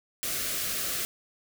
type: band-stop noise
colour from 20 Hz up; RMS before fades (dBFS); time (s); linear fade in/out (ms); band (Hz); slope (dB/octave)
white; -31; 0.23-1.05; 0; 730 to 1100; 96
effects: none